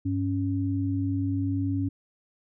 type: tone pair together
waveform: sine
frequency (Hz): 99.32 / 277.2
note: G2 / C#4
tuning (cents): +23 / 0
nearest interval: octave + tritone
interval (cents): 1777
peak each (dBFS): -27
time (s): 0.05-1.89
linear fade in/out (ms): 10
effects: none